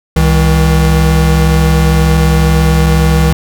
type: tone pair together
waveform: square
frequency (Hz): 67.3 / 159.93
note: C2 / D#3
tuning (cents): +49 / +48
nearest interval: octave + minor third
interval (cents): 1499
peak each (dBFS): -10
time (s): 0.16-3.33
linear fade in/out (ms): 5
effects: none